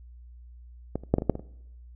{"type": "clicks", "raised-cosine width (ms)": 2, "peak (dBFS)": [-15, -30, -6, -11, -17, -6, -20, -27], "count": 8, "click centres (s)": [0.956, 1.036, 1.14, 1.184, 1.221, 1.297, 1.354, 1.395], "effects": ["noise-tail reverb RT60 0.9 s tail -24 dB re dry", "added 60 Hz sine -45 dBFS peak until 1.95 s"]}